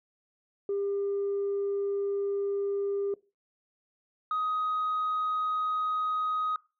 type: tone pair in turn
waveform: sine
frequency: 400 / 1254.6 Hz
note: G4 / D#6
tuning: +35 / +14 cents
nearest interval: octave + minor sixth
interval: 1979 cents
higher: second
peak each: -26 / -25 dBFS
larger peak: second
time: 0.69-3.14 / 4.31-6.56 s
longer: first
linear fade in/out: 2 ms
effects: noise-tail reverb RT60 0.3 s tail -22 dB re dry + tanh soft clip ceiling -24 dBFS